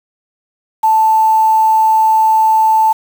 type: tone with quantisation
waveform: sine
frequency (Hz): 880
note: A5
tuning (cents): 0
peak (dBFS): -7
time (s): 0.83-2.93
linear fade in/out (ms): 10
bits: 5
effects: none